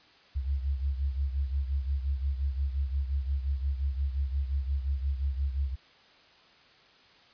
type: beating tone pair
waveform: sine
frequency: 67.6 / 73.3 Hz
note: C#2 / D2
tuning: -43 / -3 cents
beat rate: 5.7 Hz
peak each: -28 / -34 dBFS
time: 0.35-5.76 s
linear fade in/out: 20 ms
effects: white hiss -58 dBFS RMS until 7.33 s + resampled to 11025 Hz